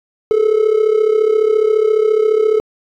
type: tone with amplitude modulation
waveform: triangle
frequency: 433.2 Hz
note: A4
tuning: 27 cents flat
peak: -4 dBFS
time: 0.31-2.6 s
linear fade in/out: 0 ms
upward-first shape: sine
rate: 34.5 Hz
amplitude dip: 80%
effects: tanh soft clip ceiling -2 dBFS